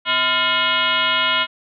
sine tone with frequency modulation, 2159 Hz, C#7, 46 cents flat, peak -15 dBFS, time 0.05-1.47 s, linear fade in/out 50 ms, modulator 380 Hz, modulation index 3.4, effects none

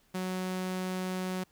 sawtooth tone, 185 Hz, F#3, in tune, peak -28 dBFS, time 0.14-1.44 s, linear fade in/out 10 ms, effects pink hiss -67 dBFS RMS until 1.51 s

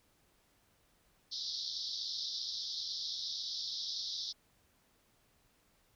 white band-pass noise, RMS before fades -40 dBFS, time 1.31-4.33 s, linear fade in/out 20 ms, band 3500 to 5500 Hz, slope 96 dB/octave, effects pink hiss -71 dBFS RMS until 5.95 s

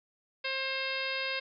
harmonic tone with a mistuned harmonic, 532 Hz, C5, 29 cents sharp, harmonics 1 / 2 / 3 / 4 / 5 / 6 / 7 / 8 / 9, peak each -39 / -43 / -39 / -38 / -37 / -43 / -41 / -44 / -42 dBFS, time 0.44-1.4 s, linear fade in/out 10 ms, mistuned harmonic 9, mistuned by +30 cents, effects none

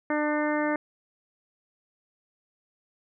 harmonic tone, 299.8 Hz, D4, 36 cents sharp, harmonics 1 / 2 / 3 / 4 / 5 / 6 / 7, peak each -27 / -29 / -33 / -36 / -36 / -34 / -38 dBFS, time 0.1-0.76 s, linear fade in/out 2 ms, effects none

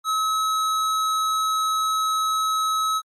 square tone, 1286 Hz, E6, 43 cents flat, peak -21 dBFS, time 0.04-3.02 s, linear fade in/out 50 ms, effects low-pass 12000 Hz 12 dB/octave + Opus 48 kbps

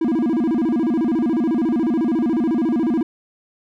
triangle tone with vibrato, 277.2 Hz, C#4, in tune, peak -14 dBFS, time 0.01-3.03 s, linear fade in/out 5 ms, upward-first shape square, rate 14 Hz, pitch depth 280 cents each way, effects none

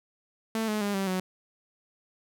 sawtooth tone with pitch steps, 222.6 / 212.7 / 203.2 / 194.12 / 185.46 Hz, A3 / G#3 / G#3 / G3 / F#3, +20 / +42 / -38 / -17 / +4 cents, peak -23 dBFS, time 0.55-1.2 s, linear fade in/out 2 ms, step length 130 ms, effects none

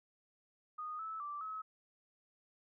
sine tone with pitch steps, 1236 / 1307 / 1170 / 1286 Hz, D#6 / E6 / D6 / E6, -12 / -15 / -7 / -43 cents, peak -40 dBFS, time 0.78-1.62 s, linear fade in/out 10 ms, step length 210 ms, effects none

